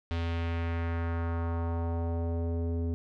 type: tone with low-pass filter sweep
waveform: square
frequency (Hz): 84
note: E2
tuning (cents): +33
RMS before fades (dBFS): -31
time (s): 0.11-2.94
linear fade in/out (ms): 0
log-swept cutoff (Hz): 3600 to 360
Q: 1.6
effects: none